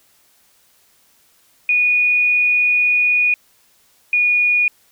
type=tone pair in turn; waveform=sine; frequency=2461 / 2450 Hz; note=D#7 / D#7; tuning=-20 / -27 cents; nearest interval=unison; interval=7 cents; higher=first; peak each=-12 dBFS; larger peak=neither; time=1.69-3.34 / 4.13-4.68 s; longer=first; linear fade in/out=2 ms; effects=white hiss -56 dBFS RMS until 4.91 s